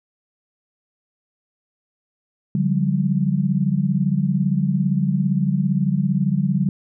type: tone cluster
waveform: sine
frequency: 144.8 / 179.8 / 197.5 Hz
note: D3 / F#3 / G3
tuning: -24 / -49 / +13 cents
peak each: -21 dBFS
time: 2.55-6.69 s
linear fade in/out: 2 ms
effects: none